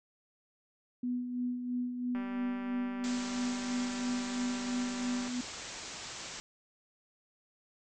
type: tone with tremolo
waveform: sine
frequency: 246.9 Hz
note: B3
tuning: in tune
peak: -30 dBFS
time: 1.03-5.41 s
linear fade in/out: 5 ms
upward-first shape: sine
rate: 3 Hz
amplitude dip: 50%
type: click train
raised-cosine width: 0.5 ms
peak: -31 dBFS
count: 611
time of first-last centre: 2.15-5.278 s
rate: 195 Hz
type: low-pass noise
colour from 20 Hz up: white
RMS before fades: -44 dBFS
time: 3.04-6.4 s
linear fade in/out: 0 ms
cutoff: 7800 Hz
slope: 96 dB/octave
effects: none